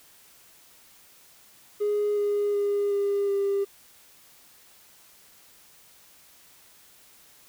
triangle tone with pitch steps, 415 / 410.7 / 406.5 / 402.3 / 398.1 Hz, G#4 / G#4 / G#4 / G4 / G4, -1 / -19 / -37 / +45 / +27 cents, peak -19 dBFS, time 1.8-3.65 s, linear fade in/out 20 ms, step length 370 ms, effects tanh soft clip ceiling -19 dBFS + white hiss -55 dBFS RMS until 7.48 s

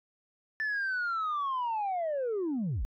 sine linear sweep, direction down, 1769 to 33.59 Hz, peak -27 dBFS, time 0.6-2.85 s, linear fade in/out 0 ms, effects tanh soft clip ceiling -27 dBFS

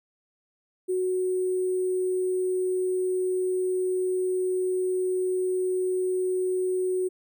sine tone with sample-and-hold, 369.2 Hz, F#4, 4 cents flat, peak -23 dBFS, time 0.88-7.09 s, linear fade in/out 20 ms, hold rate 8820 Hz, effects none

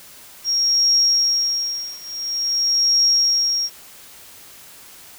sine tone with tremolo, 5588 Hz, F8, in tune, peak -12 dBFS, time 0.44-3.7 s, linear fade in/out 50 ms, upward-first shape triangle, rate 0.48 Hz, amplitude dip 95%, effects white hiss -43 dBFS RMS until 5.18 s

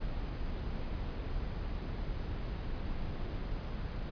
brown noise, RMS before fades -37 dBFS, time 0-4.11 s, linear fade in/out 20 ms, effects resampled to 11025 Hz

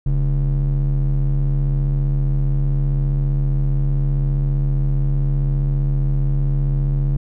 triangle ring-modulated tone, 87.2 Hz, F2, 2 cents flat, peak -10 dBFS, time 0.06-7.17 s, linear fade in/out 5 ms, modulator 49.6 Hz, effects none

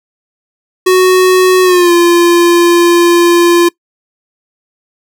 square tone with pitch glide, 370 to 345.2 Hz, F#4 to F4, 0 to -20 cents, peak -5 dBFS, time 0.86-3.69 s, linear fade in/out 10 ms, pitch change -120 cents, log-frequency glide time 1.63-1.92 s, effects noise-tail reverb RT60 0.1 s tail -23 dB re dry

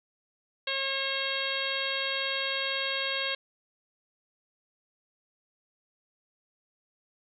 harmonic tone, 542 Hz, C#5, 39 cents flat, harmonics 1 / 2 / 3 / 4 / 5 / 6 / 7 / 8, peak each -37 / -40 / -36 / -37 / -36 / -35 / -37 / -39 dBFS, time 0.67-3.35 s, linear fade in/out 5 ms, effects none

